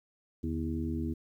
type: harmonic tone with a mistuned harmonic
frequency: 80.7 Hz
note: E2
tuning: 36 cents flat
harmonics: 1 / 2 / 3 / 4 / 5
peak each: -35 / -40 / -35 / -37 / -46 dBFS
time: 0.43-1.14 s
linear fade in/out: 10 ms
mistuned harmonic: 2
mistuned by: -110 cents
effects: 11-bit